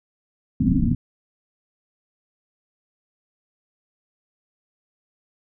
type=low-pass noise; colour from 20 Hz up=white; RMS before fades=-19 dBFS; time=0.6-0.95 s; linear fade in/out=5 ms; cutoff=280 Hz; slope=96 dB/octave; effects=none